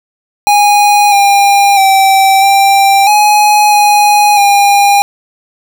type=tone with pitch steps; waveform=square; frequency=823 / 802 / 776 / 788 / 838 / 830 / 807 Hz; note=G#5 / G5 / G5 / G5 / G#5 / G#5 / G#5; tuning=-16 / +39 / -18 / +9 / +15 / -1 / -50 cents; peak=-5 dBFS; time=0.47-5.02 s; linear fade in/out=0 ms; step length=650 ms; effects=none